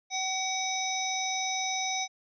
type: harmonic tone with a mistuned harmonic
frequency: 757 Hz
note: F#5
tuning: 39 cents sharp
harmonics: 1 / 3 / 5 / 7 / 8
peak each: -33 / -35 / -36 / -39 / -34 dBFS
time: 0.1-2.08 s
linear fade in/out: 50 ms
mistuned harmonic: 8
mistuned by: -23 cents
effects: none